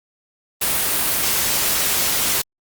white noise, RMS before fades -19 dBFS, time 0.61-2.42 s, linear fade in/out 10 ms, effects Opus 32 kbps

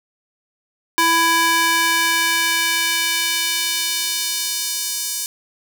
square tone with high-pass filter sweep, 331.7 Hz, E4, 11 cents sharp, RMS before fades -19 dBFS, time 0.98-5.26 s, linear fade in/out 0 ms, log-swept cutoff 900 to 6300 Hz, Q 1, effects none

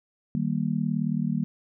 sine chord, Eb major, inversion none, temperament just, 155.56 / 194.45 / 233.3 Hz, Eb3 / G3 / Bb3, 0 / -14 / +2 cents, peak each -28 dBFS, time 0.35-1.44 s, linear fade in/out 0 ms, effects none

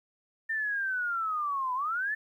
sine linear two-way sweep, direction down then up, 1808 to 987.8 to 1789 Hz, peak -28 dBFS, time 0.49-2.15 s, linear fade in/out 10 ms, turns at 1.74 s, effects 11-bit

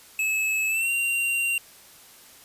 square tone with pitch glide, 2593 to 2763 Hz, E7 to F7, -29 to -19 cents, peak -23 dBFS, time 0.19-1.58 s, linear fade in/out 2 ms, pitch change +110 cents, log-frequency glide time 0.68-0.9 s, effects white hiss -50 dBFS RMS until 2.44 s + resampled to 32000 Hz

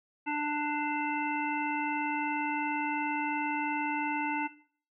harmonic tone, 296.2 Hz, D4, 15 cents sharp, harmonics 1 / 3 / 5 / 7 / 9, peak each -34 / -33 / -40 / -39 / -38 dBFS, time 0.26-4.48 s, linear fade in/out 20 ms, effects noise-tail reverb RT60 0.5 s tail -17 dB re dry

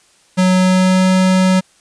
square tone with pitch glide, 184.8 to 186.52 Hz, F#3 to F#3, -2 to +14 cents, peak -10 dBFS, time 0.37-1.61 s, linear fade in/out 20 ms, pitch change +16 cents, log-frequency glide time 0.54-1.08 s, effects white hiss -52 dBFS RMS until 1.8 s + resampled to 22050 Hz

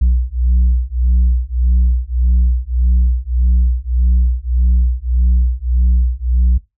sine beating tone pair, 60.4 / 62.1 Hz, B1 / B1, -38 / +10 cents, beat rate 1.7 Hz, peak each -12 dBFS, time 0.01-6.58 s, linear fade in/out 10 ms, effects noise-tail reverb RT60 0.2 s tail -19 dB re dry + tanh soft clip ceiling -7 dBFS

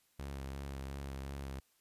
sawtooth tone with vibrato, 68.4 Hz, C#2, 23 cents flat, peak -37 dBFS, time 0.19-1.6 s, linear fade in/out 5 ms, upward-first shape sine, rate 2.8 Hz, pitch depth 30 cents each way, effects white hiss -73 dBFS RMS until 1.8 s + resampled to 32000 Hz

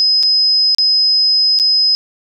sine tone with dropouts, 5060 Hz, D#8, 28 cents sharp, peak -9 dBFS, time 0-1.95 s, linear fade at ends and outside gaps 0 ms, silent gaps 0.228-0.233 / 0.748-0.784 / 1.589-1.598 s, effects none

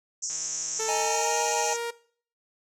pink band-pass noise, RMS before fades -32 dBFS, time 0.22-1.77 s, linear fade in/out 10 ms, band 5600 to 7400 Hz, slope 96 dB/octave
click train, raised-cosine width 0.2 ms, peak -30 dBFS, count 123, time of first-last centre 0.3-1.067 s, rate 159 Hz
sawtooth tone with pitch glide, 442.8 to 469.1 Hz, A4 to A#4, +11 to +11 cents, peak -25 dBFS, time 0.79-1.91 s, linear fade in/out 10 ms, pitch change +100 cents, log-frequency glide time 0.95-1.39 s
square chord, D# suspended fourth, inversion none, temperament equal, 622.3 / 830.6 / 932.3 Hz, D#5 / G#5 / A#5, 0 / 0 / 0 cents, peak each -34 / -29 / -35 dBFS, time 0.88-1.74 s, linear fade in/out 10 ms
effects noise-tail reverb RT60 0.5 s tail -20 dB re dry + low-pass 12000 Hz 12 dB/octave

